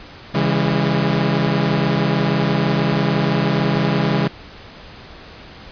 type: chord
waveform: sawtooth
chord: C# minor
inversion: none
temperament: equal with one note detuned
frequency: 138.59 / 164.81 / 202.7 Hz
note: C#3 / E3 / G#3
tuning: 0 / 0 / -42 cents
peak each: -16 dBFS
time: 0.34-4.28 s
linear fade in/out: 10 ms
effects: pink hiss -39 dBFS RMS until 5.71 s + resampled to 11025 Hz